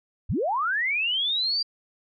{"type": "linear sweep", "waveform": "sine", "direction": "up", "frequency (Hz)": [41.2, 4770], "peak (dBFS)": -22, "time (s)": [0.29, 1.63], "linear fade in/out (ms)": 10, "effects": ["MP3 48 kbps"]}